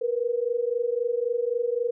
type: tone pair together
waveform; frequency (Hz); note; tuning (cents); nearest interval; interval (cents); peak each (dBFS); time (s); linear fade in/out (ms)
sine; 466.6 / 490.4; A#4 / B4; +2 / -12; minor second; 86; -26; 0.01-1.91; 10
effects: none